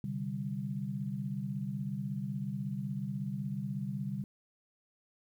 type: chord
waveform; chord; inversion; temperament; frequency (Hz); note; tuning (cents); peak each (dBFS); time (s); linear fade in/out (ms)
sine; C suspended second; none; just; 130.81 / 147.16 / 196.22; C3 / D3 / G3; 0 / +4 / +2; -39 / -39 / -37; 0.04-4.24; 2
effects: 11-bit